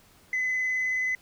sine tone with vibrato, 2022 Hz, B6, 40 cents sharp, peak -23 dBFS, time 0.33-1.15 s, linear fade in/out 2 ms, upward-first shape square, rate 19 Hz, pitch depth 8 cents each way, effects tanh soft clip ceiling -22 dBFS + pink hiss -58 dBFS RMS until 1.21 s

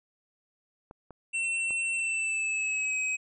clicks, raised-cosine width 1 ms, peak -31 dBFS, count 3, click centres 0.911 / 1.107 / 1.707 s
square tone with pitch glide, 2702 to 2536 Hz, E7 to D#7, +42 to +32 cents, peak -28 dBFS, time 1.33-3.17 s, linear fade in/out 20 ms, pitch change -110 cents, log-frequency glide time 1.94-2.97 s
effects resampled to 22050 Hz

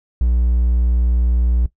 triangle tone, 60 Hz, B1, 49 cents flat, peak -11 dBFS, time 0.21-1.66 s, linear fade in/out 0 ms, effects noise-tail reverb RT60 0.1 s tail -17 dB re dry

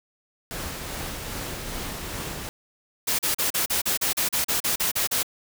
pink noise with tremolo, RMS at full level -32 dBFS, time 0.51-2.49 s, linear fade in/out 0 ms, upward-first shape sine, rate 2.5 Hz, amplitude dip 25%
white noise bursts, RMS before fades -24 dBFS, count 14, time 3.07-5.231 s, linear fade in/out 10 ms, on 120 ms, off 37 ms
effects none

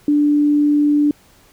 sine tone, 293.7 Hz, D4, in tune, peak -11 dBFS, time 0.08-1.11 s, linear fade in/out 2 ms, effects pink hiss -51 dBFS RMS until 1.52 s

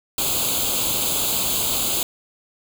white noise with comb filter, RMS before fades -22 dBFS, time 0.18-2.03 s, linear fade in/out 2 ms, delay 0.27 ms, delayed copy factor +0.85, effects none

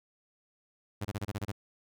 sawtooth tone bursts, 102.3 Hz, G#2, 26 cents flat, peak -28 dBFS, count 8, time 1.01-1.519 s, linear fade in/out 10 ms, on 40 ms, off 27 ms, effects none

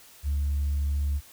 sine tone, 71.5 Hz, D2, 46 cents flat, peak -22 dBFS, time 0.23-1.21 s, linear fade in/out 50 ms, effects tanh soft clip ceiling -21 dBFS + white hiss -52 dBFS RMS until 1.32 s

